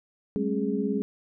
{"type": "tone cluster", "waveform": "sine", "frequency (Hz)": [194.5, 212.7, 271.3, 415.2], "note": ["G3", "G#3", "C#4", "G#4"], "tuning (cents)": [-13, 42, -37, 0], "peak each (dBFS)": -30, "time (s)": [0.36, 1.02], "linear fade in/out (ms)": 0, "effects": []}